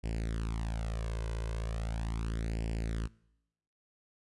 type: tone with flanger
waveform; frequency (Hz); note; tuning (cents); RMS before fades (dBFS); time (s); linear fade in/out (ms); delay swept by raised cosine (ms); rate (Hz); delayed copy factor
sawtooth; 55.7; A1; +22; -35; 0.03-3.08; 20; 0.39 to 1.99; 0.38; +0.8
effects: noise-tail reverb RT60 0.9 s tail -24 dB re dry + resampled to 24000 Hz